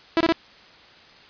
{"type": "tone bursts", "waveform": "sawtooth", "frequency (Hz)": 330.2, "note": "E4", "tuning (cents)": 3, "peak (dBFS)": -12, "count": 3, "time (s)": [0.17, 0.323], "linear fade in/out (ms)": 0, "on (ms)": 35, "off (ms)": 24, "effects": ["white hiss -49 dBFS RMS until 1.29 s", "resampled to 11025 Hz"]}